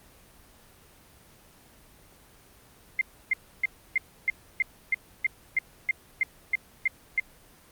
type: tone bursts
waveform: sine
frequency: 2100 Hz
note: C7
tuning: 6 cents sharp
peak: -20 dBFS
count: 14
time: 2.99-7.198 s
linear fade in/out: 2 ms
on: 22 ms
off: 300 ms
effects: pink hiss -55 dBFS RMS until 7.71 s + Opus 24 kbps